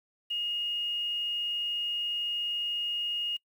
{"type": "tone with quantisation", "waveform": "sine", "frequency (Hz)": 2859, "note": "F7", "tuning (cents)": 40, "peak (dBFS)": -29, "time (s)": [0.3, 3.37], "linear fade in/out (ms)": 10, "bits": 9, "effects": ["noise-tail reverb RT60 0.1 s tail -22 dB re dry"]}